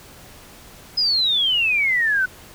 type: exponential sweep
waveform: sine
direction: down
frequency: 5100 to 1480 Hz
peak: -16 dBFS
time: 0.97-2.26 s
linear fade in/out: 10 ms
effects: pink hiss -44 dBFS RMS until 2.54 s